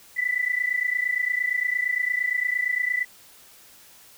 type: tone pair together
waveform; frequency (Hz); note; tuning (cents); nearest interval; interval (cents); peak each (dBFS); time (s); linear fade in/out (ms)
sine; 1971 / 1999.7; B6 / B6; -4 / +21; unison; 25; -25; 0.16-3.05; 20
effects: white hiss -51 dBFS RMS until 4.17 s